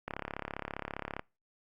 click train, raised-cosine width 0.5 ms, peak -21 dBFS, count 40, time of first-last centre 0.08-1.194 s, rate 35 Hz, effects noise-tail reverb RT60 0.3 s tail -26 dB re dry + Opus 48 kbps

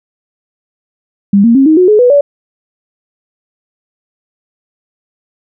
sine tone with pitch steps, 200 / 232.4 / 270.1 / 313.8 / 364.7 / 423.8 / 492.5 / 572.3 Hz, G3 / A#3 / C#4 / D#4 / F#4 / G#4 / B4 / D5, +35 / -5 / -45 / +15 / -25 / +35 / -5 / -45 cents, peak -3 dBFS, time 1.33-2.21 s, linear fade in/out 5 ms, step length 110 ms, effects none

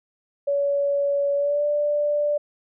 sine tone with pitch glide, 566 to 588.3 Hz, C#5 to D5, +36 to +3 cents, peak -19 dBFS, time 0.47-2.38 s, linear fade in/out 10 ms, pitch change +67 cents, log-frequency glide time 1.35-1.65 s, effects none

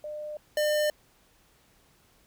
sine / square tone pair in turn, 602 / 602 Hz, D5 / D5, +43 / +43 cents, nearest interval unison, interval 0 cents, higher neither, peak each -34 / -24 dBFS, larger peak second, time 0.04-0.37 / 0.57-0.9 s, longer neither, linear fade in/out 2 ms, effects pink hiss -63 dBFS RMS until 2.26 s

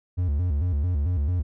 triangle tone with vibrato, 80.3 Hz, E2, 45 cents flat, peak -19 dBFS, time 0.17-1.43 s, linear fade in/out 20 ms, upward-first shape square, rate 4.5 Hz, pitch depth 190 cents each way, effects none

